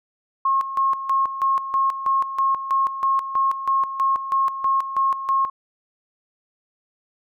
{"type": "tone with tremolo", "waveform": "sine", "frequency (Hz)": 1080, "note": "C#6", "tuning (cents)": -45, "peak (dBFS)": -16, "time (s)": [0.45, 5.5], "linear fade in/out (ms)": 5, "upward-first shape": "square", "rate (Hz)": 3.1, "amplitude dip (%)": 70, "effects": []}